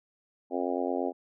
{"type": "harmonic tone", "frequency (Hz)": 88.9, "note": "F2", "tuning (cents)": 31, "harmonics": [3, 4, 5, 6, 7, 8, 9], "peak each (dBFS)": [-33, -34, -35, -36, -36, -37, -38], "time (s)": [0.5, 1.13], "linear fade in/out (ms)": 50, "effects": []}